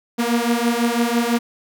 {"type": "beating tone pair", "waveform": "sawtooth", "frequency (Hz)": [233.1, 239.1], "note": ["A#3", "A#3"], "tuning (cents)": [0, 44], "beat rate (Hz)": 6, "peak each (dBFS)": -16, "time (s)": [0.18, 1.39], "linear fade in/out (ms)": 20, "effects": []}